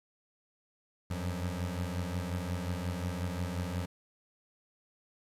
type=beating tone pair; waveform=25% pulse; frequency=87.31 / 92.91 Hz; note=F2 / F#2; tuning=0 / +8 cents; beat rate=5.6 Hz; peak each=-31 / -34 dBFS; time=1.1-3.86 s; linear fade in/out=10 ms; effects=resampled to 32000 Hz + 10-bit

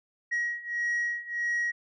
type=beating tone pair; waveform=sine; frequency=1899 / 1900.6 Hz; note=A#6 / A#6; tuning=+32 / +33 cents; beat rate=1.6 Hz; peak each=-30 / -28 dBFS; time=0.31-1.72 s; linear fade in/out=20 ms; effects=tanh soft clip ceiling -24 dBFS

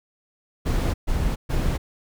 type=noise bursts; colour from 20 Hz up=brown; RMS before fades=-22 dBFS; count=3; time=0.65-1.78 s; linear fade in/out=20 ms; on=290 ms; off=130 ms; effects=none

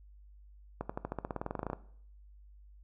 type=accelerating click train; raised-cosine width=1 ms; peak=-21 dBFS; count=18; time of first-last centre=0.81-1.732 s; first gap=85 ms; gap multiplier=0.94; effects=noise-tail reverb RT60 0.6 s tail -17 dB re dry + added 50 Hz sine -53 dBFS peak until 2.83 s

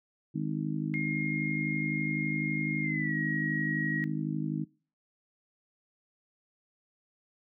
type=harmonic tone; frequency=51.91 Hz; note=G#1; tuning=in tune; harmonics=3 / 4 / 5 / 6; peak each=-33 / -36 / -36 / -37 dBFS; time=0.34-4.65 s; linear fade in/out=20 ms
type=tone with pitch glide; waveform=sine; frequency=2135 to 1902.1 Hz; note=C7 to A#6; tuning=+34 to +34 cents; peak=-32 dBFS; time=0.94-4.04 s; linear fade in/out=0 ms; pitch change=-200 cents; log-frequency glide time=2.81-3.15 s
effects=noise-tail reverb RT60 0.4 s tail -23 dB re dry

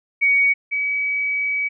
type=tone pair in turn; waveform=sine; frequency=2246 / 2276 Hz; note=C#7 / C#7; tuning=+22 / +45 cents; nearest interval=unison; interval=23 cents; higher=second; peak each=-13 / -19 dBFS; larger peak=first; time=0.21-0.54 / 0.71-1.69 s; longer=second; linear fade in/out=20 ms; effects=none

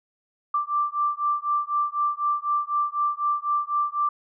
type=beating tone pair; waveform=sine; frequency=1174.7 / 1178.7 Hz; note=D6 / D6; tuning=0 / +6 cents; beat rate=4 Hz; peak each=-25 dBFS; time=0.54-4.09 s; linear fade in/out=5 ms; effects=none

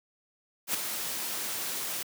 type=noise with ADSR envelope; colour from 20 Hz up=white; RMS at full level=-27 dBFS; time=0.67-2.03 s; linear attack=74 ms; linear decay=4 ms; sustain=-7 dB; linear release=5 ms; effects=high-pass 150 Hz 12 dB/octave

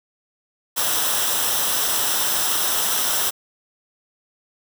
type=noise with comb filter; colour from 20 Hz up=white; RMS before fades=-21 dBFS; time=0.76-3.31 s; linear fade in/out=20 ms; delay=0.44 ms; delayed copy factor=-0.6; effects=none

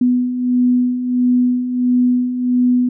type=beating tone pair; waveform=sine; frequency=246.9 / 248.4 Hz; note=B3 / B3; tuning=0 / +10 cents; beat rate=1.5 Hz; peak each=-20 / -13 dBFS; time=0.01-2.89 s; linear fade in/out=5 ms; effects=none

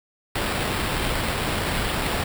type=noise with sample-and-hold; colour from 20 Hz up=pink; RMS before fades=-25 dBFS; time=0.35-2.24 s; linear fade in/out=5 ms; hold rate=6300 Hz; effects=none

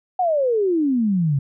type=exponential sweep; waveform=sine; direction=down; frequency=757 to 133.1 Hz; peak=-16 dBFS; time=0.19-1.39 s; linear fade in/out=5 ms; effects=none

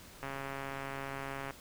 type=click train; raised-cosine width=0.5 ms; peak=-25 dBFS; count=176; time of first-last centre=0.23-1.507 s; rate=137 Hz; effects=pink hiss -53 dBFS RMS until 1.6 s

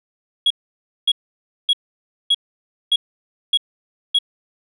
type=tone bursts; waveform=sine; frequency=3322 Hz; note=G#7; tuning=in tune; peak=-10 dBFS; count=7; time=0.46-4.188 s; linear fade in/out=5 ms; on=44 ms; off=570 ms; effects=tanh soft clip ceiling -10 dBFS

